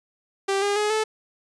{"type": "tone with pitch steps", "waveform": "sawtooth", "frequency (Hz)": [392, 405.8, 420.1, 435], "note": ["G4", "G#4", "G#4", "A4"], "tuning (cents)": [0, -40, 20, -20], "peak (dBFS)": -17, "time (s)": [0.48, 1.04], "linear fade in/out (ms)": 10, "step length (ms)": 140, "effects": ["resampled to 22050 Hz"]}